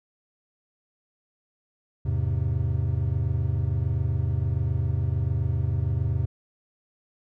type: chord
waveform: triangle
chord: E augmented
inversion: none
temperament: equal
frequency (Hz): 82.41 / 103.83 / 130.81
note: E2 / G#2 / B#2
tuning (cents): 0 / 0 / 0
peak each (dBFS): -25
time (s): 2.05-6.26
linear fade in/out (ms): 10
effects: none